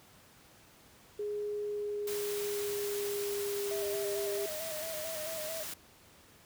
sine tone with pitch glide, 415.3 to 403 Hz, G#4 to G4, 0 to +48 cents, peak -33 dBFS, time 1.19-4.46 s, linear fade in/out 5 ms, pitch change -52 cents, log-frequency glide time 1.6-3.96 s
white noise, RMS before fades -41 dBFS, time 2.07-5.74 s, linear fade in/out 5 ms
triangle tone with vibrato, 633 Hz, D#5, 30 cents sharp, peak -37 dBFS, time 3.71-5.63 s, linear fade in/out 0 ms, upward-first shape square, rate 4.5 Hz, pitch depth 46 cents each way
effects pink hiss -59 dBFS RMS until 6.45 s + high-pass 60 Hz 12 dB/octave

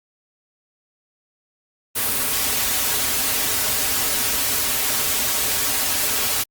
white noise with comb filter, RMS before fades -21 dBFS, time 1.95-6.44 s, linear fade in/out 20 ms, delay 5.8 ms, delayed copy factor -1, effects Opus 32 kbps

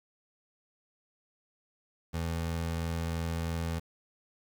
25% pulse tone, 83 Hz, E2, 12 cents sharp, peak -27 dBFS, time 2.13-3.8 s, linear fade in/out 20 ms, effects 9-bit

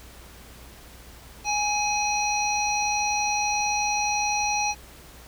harmonic tone with a mistuned harmonic, 830.6 Hz, G#5, in tune, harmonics 1 / 3 / 5 / 7, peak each -25 / -28 / -33 / -29 dBFS, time 1.44-4.75 s, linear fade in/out 50 ms, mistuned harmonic 3, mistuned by +20 cents, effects added 60 Hz sine -48 dBFS peak until 5.27 s + pink hiss -48 dBFS RMS until 5.27 s

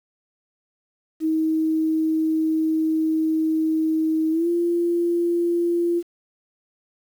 sine tone with pitch glide, 317.2 to 343.9 Hz, D#4 to F4, +33 to -27 cents, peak -18 dBFS, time 1.2-6.03 s, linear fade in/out 50 ms, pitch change +140 cents, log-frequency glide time 4.31-4.48 s, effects 8-bit

